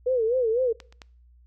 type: tone with vibrato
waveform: sine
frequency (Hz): 477.9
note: A#4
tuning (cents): +43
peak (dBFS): -20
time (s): 0.06-0.73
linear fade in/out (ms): 10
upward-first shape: sine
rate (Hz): 4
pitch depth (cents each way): 150
type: clicks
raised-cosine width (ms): 0.2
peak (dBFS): -24 / -33 / -24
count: 3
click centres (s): 0.802 / 0.925 / 1.018
effects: noise-tail reverb RT60 0.5 s tail -24 dB re dry + added 60 Hz sine -52 dBFS peak until 1.46 s